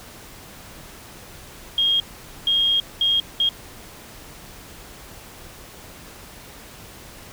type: tone bursts at uneven times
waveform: sine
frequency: 3246 Hz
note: G#7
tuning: 40 cents flat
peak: -16 dBFS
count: 4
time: 1.78-2 / 2.47-2.8 / 3.01-3.2 / 3.4-3.49 s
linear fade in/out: 2 ms
effects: pink hiss -42 dBFS RMS until 7.32 s